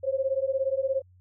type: beating tone pair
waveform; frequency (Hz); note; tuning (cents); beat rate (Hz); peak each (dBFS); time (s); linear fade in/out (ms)
sine; 527 / 544; C5 / C#5; +12 / -33; 17; -27; 0.03-1.02; 20
effects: added 91 Hz sine -54 dBFS peak until 1.2 s